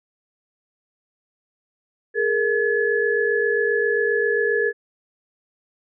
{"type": "tone cluster", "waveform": "sine", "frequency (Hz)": [417, 464.5, 1707], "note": ["G#4", "A#4", "G#6"], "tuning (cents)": [7, -6, 47], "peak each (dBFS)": -22, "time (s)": [2.14, 4.73], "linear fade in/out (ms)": 50, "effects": []}